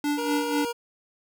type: tone with tremolo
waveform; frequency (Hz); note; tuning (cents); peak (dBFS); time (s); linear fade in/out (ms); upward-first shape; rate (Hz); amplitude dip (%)
square; 292.2; D4; -9; -23; 0.04-0.65; 2; sine; 4.1; 70
type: tone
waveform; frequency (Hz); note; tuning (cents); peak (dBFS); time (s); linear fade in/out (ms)
25% pulse; 473.4; A#4; +27; -24; 0.17-0.73; 20
effects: none